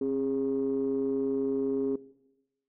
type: ring-modulated tone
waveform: triangle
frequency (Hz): 70.6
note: C#2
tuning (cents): +32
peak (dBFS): -21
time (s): 0.01-1.96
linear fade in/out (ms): 5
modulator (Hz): 339
effects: noise-tail reverb RT60 1.0 s tail -21 dB re dry + tanh soft clip ceiling -19 dBFS